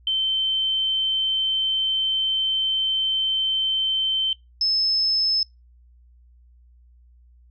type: tone pair in turn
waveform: sine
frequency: 3094 / 5219 Hz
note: G7 / E8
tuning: -23 / -18 cents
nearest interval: major sixth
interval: 905 cents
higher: second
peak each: -19 / -18 dBFS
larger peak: second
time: 0.07-4.33 / 4.61-5.43 s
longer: first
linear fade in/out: 2 ms
effects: noise-tail reverb RT60 0.2 s tail -23 dB re dry + added 60 Hz sine -50 dBFS peak until 7.5 s